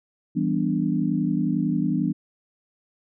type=chord; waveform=sine; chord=E minor seventh; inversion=none; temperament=equal; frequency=164.81 / 196 / 246.9 / 293.7 Hz; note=E3 / G3 / B3 / D4; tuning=0 / 0 / 0 / 0 cents; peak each=-26 dBFS; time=0.35-2.13 s; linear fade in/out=20 ms; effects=none